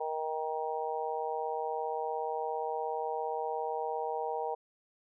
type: harmonic tone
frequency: 157.2 Hz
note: D#3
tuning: 18 cents sharp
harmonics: 3 / 4 / 5 / 6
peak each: -36 / -40 / -36 / -39 dBFS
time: 0-4.55 s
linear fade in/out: 10 ms
effects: none